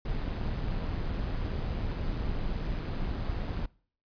brown noise with amplitude modulation, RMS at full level -30 dBFS, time 0.05-3.66 s, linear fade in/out 5 ms, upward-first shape sine, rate 163 Hz, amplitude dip 45%, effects noise-tail reverb RT60 0.5 s tail -24 dB re dry + resampled to 11025 Hz

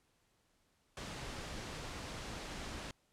pink low-pass noise, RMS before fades -45 dBFS, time 0.97-2.91 s, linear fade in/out 2 ms, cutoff 7000 Hz, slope 12 dB/octave, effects pink hiss -75 dBFS RMS until 3.12 s + low-pass 11000 Hz 12 dB/octave

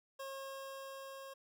25% pulse tone with level ramp, 541 Hz, C#5, 42 cents flat, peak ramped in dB -39 to -44 dBFS, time 0.19-1.34 s, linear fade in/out 10 ms, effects none

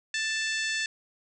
harmonic tone, 882 Hz, A5, 4 cents sharp, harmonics 2 / 3 / 4 / 5 / 6 / 7 / 8 / 9, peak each -30 / -34 / -36 / -38 / -40 / -41 / -42 / -43 dBFS, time 0.14-0.86 s, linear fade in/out 2 ms, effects none

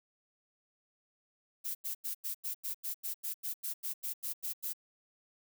violet noise bursts, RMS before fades -37 dBFS, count 16, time 1.64-4.735 s, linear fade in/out 20 ms, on 110 ms, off 89 ms, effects none

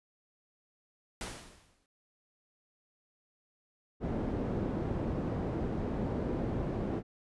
pink noise with exponential decay, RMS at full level -37 dBFS, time 1.21-1.86 s, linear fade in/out 1 ms, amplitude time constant 140 ms
white low-pass noise, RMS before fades -34 dBFS, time 4-7.03 s, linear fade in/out 50 ms, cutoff 340 Hz, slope 12 dB/octave
effects resampled to 24000 Hz

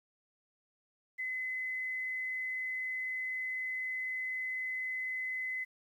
sine tone, 2031 Hz, B6, 48 cents sharp, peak -34 dBFS, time 1.18-5.65 s, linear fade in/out 20 ms, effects 11-bit

